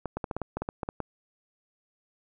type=clicks; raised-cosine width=1 ms; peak=-17 dBFS; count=12; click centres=0.057 / 0.17 / 0.242 / 0.312 / 0.366 / 0.417 / 0.57 / 0.62 / 0.689 / 0.832 / 0.889 / 1.003 s; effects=none